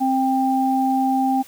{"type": "tone pair together", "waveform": "sine", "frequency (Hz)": [263.7, 791.2], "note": ["C4", "G5"], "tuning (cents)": [14, 16], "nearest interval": "octave + perfect fifth", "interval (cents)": 1902, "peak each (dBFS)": -19, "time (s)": [0, 1.43], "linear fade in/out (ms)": 20, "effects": ["white hiss -46 dBFS RMS until 1.47 s"]}